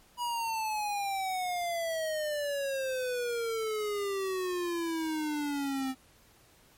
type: exponential sweep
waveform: square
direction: down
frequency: 975 to 260 Hz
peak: -31 dBFS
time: 0.17-5.95 s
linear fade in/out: 50 ms
effects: pink hiss -61 dBFS RMS until 6.77 s + MP3 64 kbps